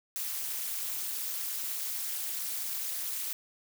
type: noise with amplitude modulation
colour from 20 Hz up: blue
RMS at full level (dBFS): -31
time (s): 0.16-3.33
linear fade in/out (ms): 0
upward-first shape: sine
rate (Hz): 229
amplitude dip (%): 95
effects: none